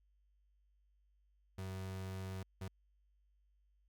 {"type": "tone bursts at uneven times", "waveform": "35% pulse", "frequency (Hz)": 94.6, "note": "F#2", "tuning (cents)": 39, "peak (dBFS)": -40, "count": 2, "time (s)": [[1.58, 2.43], [2.61, 2.68]], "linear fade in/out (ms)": 5, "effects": ["added 50 Hz sine -70 dBFS peak until 3.88 s"]}